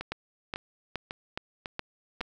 two click trains, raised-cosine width 0.3 ms, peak -16 / -19 dBFS, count 6 / 5, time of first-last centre 0.12-2.212 / 0.01-2.208 s, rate 2.39 / 1.82 Hz, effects none

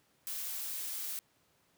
blue noise, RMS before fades -39 dBFS, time 0.27-1.19 s, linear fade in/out 0 ms, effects pink hiss -71 dBFS RMS until 1.77 s + high-pass 100 Hz 12 dB/octave

